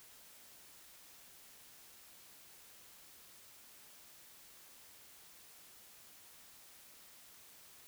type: silence
effects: white hiss -59 dBFS RMS until 7.87 s